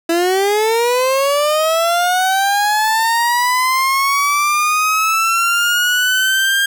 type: linear sweep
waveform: 30% pulse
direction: up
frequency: 329.6 to 1610 Hz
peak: -10 dBFS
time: 0.09-6.66 s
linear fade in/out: 5 ms
effects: none